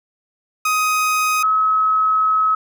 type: tone pair in turn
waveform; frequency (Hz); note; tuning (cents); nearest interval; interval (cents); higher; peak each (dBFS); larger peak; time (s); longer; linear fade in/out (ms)
30% pulse / sine; 1255 / 1282.9; D#6 / E6; +15 / -47; unison; 38; second; -13; neither; 0.65-1.43 / 1.43-2.55; second; 5
effects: none